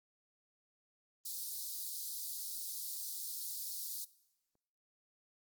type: high-pass noise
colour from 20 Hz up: white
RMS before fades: -42 dBFS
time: 1.25-4.05 s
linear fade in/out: 10 ms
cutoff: 4000 Hz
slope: 48 dB/octave
effects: noise-tail reverb RT60 1.0 s tail -20 dB re dry + Opus 32 kbps